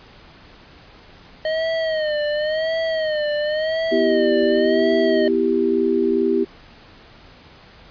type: tone with vibrato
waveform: square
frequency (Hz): 622.3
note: D#5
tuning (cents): 0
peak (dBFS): -20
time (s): 1.45-5.28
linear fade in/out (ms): 2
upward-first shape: sine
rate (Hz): 0.93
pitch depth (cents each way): 83
type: chord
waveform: sine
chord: E minor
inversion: second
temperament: equal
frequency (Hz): 246.9 / 329.6 / 392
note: B3 / E4 / G4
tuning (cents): 0 / 0 / 0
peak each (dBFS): -22 / -21 / -18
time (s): 3.91-6.45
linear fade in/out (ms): 20
effects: pink hiss -46 dBFS RMS until 7.9 s + resampled to 11025 Hz